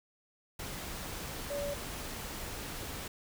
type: tone in noise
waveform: sine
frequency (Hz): 572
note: D5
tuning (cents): -46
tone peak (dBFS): -34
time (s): 1.5-1.74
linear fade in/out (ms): 5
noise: pink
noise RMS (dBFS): -41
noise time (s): 0.59-3.08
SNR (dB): +4
effects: none